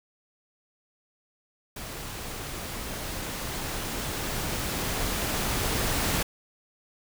pink noise with level ramp, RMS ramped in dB -38 to -26 dBFS, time 1.76-6.23 s, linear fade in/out 5 ms, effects none

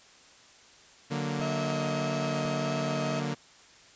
sawtooth chord, D augmented, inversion none, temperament equal, 146.83 / 185 / 233.1 Hz, D3 / F#3 / A#3, 0 / 0 / 0 cents, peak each -28 / -34 / -30 dBFS, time 1.1-3.35 s, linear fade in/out 20 ms
clicks, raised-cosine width 2 ms, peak -32 dBFS, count 2, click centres 1.398 / 2.453 s
35% pulse tone with vibrato, 640 Hz, D#5, 49 cents sharp, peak -31 dBFS, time 1.41-3.2 s, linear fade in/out 5 ms, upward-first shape triangle, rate 1.7 Hz, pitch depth 20 cents each way
effects white hiss -55 dBFS RMS until 3.95 s + resampled to 16000 Hz

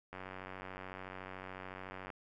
click train, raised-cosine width 0.5 ms, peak -30 dBFS, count 186, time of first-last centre 0.13-2.102 s, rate 93.8 Hz, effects none

